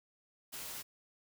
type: noise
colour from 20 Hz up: white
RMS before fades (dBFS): -44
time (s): 0.52-0.83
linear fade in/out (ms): 20
effects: none